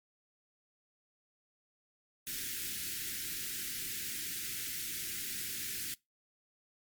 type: band-stop noise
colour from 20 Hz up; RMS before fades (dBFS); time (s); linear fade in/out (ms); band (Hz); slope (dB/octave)
white; -39; 2.27-5.94; 0; 390 to 1500; 48
effects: noise-tail reverb RT60 0.2 s tail -23 dB re dry + MP3 96 kbps